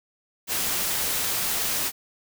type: noise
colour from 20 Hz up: white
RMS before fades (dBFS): -26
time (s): 0.47-1.92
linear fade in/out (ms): 50
effects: none